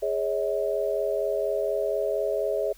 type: chord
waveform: sine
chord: Ab suspended fourth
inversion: none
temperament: equal with one note detuned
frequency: 415.3 / 554.4 / 638.6 Hz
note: Ab4 / Db5 / Eb5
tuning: 0 / 0 / +45 cents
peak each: -28 dBFS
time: 0.02-2.73 s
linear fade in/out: 10 ms
effects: added 41 Hz sine -52 dBFS peak until 2.77 s + white hiss -56 dBFS RMS until 2.77 s

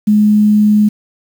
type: tone with quantisation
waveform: sine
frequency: 210.4 Hz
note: G#3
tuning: 23 cents sharp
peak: -6 dBFS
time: 0.07-0.89 s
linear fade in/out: 10 ms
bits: 6
effects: none

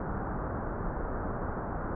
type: low-pass noise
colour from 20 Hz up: pink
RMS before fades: -34 dBFS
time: 0-1.95 s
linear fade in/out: 2 ms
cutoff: 1500 Hz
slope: 48 dB/octave
effects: none

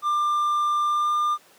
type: tone with pitch glide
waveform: triangle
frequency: 1192 to 1201 Hz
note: D6 to D6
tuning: +25 to +38 cents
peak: -18 dBFS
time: 0.02-1.38 s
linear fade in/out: 50 ms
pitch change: +13 cents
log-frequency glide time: 0.85-1.15 s
effects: pink hiss -54 dBFS RMS until 1.58 s + high-pass 300 Hz 12 dB/octave

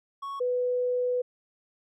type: tone pair in turn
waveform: triangle / sine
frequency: 1108.7 / 495.9 Hz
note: C#6 / B4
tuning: 0 / +7 cents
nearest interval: octave + major second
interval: 1393 cents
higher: first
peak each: -31 / -24 dBFS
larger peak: second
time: 0.22-0.4 / 0.4-1.22 s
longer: second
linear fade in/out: 10 ms
effects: none

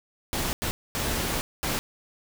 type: noise bursts at uneven times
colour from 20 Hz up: pink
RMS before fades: -28 dBFS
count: 4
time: 0.33-0.53 / 0.62-0.71 / 0.95-1.41 / 1.63-1.79 s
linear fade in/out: 0 ms
effects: none

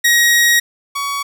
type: tone pair in turn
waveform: sawtooth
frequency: 1892 / 1125 Hz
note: A#6 / C#6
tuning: +25 / +25 cents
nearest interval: major sixth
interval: 900 cents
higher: first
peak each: -6 / -15 dBFS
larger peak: first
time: 0.04-0.6 / 0.95-1.23 s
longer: first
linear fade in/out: 10 ms
effects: none

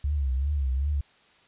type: tone with vibrato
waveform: sine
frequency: 68.9 Hz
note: C#2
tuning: 10 cents flat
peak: -23 dBFS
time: 0.04-1.01 s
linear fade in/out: 5 ms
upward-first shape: triangle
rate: 2.6 Hz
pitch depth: 150 cents each way
effects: white hiss -59 dBFS RMS until 1.47 s + resampled to 8000 Hz

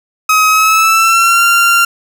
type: tone with pitch glide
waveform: 30% pulse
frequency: 1269 to 1383.9 Hz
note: D#6 to F6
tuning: +34 to -16 cents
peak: -4 dBFS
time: 0.29-1.85 s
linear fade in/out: 5 ms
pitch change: +150 cents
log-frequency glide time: 0.48-1.44 s
effects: 7-bit

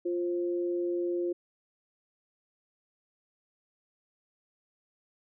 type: tone pair together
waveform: sine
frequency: 349.2 / 528.6 Hz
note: F4 / C5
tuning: 0 / +18 cents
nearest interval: perfect fifth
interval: 718 cents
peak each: -28 / -38 dBFS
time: 0.05-1.33 s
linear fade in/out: 10 ms
effects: none

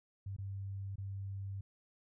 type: tone with dropouts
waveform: sine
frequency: 98 Hz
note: G2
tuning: in tune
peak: -39 dBFS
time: 0.26-1.61 s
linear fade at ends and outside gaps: 5 ms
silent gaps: 0.365-0.384 / 0.958-0.981 s
effects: none

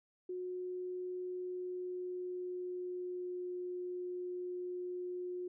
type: tone with pitch glide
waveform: sine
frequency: 363.8 to 359.6 Hz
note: F#4 to F#4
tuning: -29 to -49 cents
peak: -38 dBFS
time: 0.29-5.48 s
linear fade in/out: 5 ms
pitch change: -20 cents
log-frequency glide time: 1.22-3.64 s
effects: none

